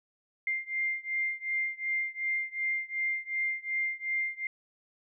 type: beating tone pair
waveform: sine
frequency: 2101 / 2103.7 Hz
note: C7 / C7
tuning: +7 / +9 cents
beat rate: 2.7 Hz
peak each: -32 / -33 dBFS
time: 0.47-4.47 s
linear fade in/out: 2 ms
effects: none